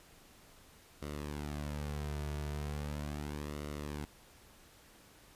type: tone with flanger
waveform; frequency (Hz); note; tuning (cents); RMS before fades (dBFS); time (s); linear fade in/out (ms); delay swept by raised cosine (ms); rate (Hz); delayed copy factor
sawtooth; 73.7; D2; +7; -40; 1.02-4.05; 0; 1.2 to 3.8; 0.38; -0.6
effects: pink hiss -60 dBFS RMS until 5.35 s + resampled to 32000 Hz